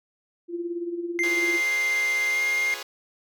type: tone with tremolo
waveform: sine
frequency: 344.4 Hz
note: F4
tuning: 24 cents flat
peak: -25 dBFS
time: 0.48-1.61 s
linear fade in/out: 50 ms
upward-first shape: sine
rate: 18 Hz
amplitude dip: 60%
type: tone with pitch glide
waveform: triangle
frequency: 2093 to 2115 Hz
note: C7 to C7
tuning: 0 to +18 cents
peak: -20 dBFS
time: 1.19-2.74 s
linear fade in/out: 0 ms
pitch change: +18 cents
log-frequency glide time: 2.31-2.37 s
type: chord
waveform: 5% pulse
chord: C# dominant seventh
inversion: first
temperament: equal with one note detuned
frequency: 349.2 / 415.3 / 493.9 / 552.4 Hz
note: E#4 / G#4 / B4 / C#5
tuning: 0 / 0 / 0 / -6 cents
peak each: -31 / -27 / -28 / -27 dBFS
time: 1.23-2.83 s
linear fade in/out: 5 ms
effects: none